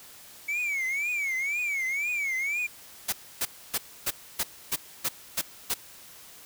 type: tone with vibrato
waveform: triangle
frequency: 2250 Hz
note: C#7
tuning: 25 cents sharp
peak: -25 dBFS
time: 0.48-2.67 s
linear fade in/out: 10 ms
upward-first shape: triangle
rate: 2 Hz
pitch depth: 180 cents each way
type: noise bursts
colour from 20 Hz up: white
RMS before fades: -27 dBFS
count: 9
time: 3.08-5.743 s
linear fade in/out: 10 ms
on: 47 ms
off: 280 ms
effects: white hiss -49 dBFS RMS until 6.45 s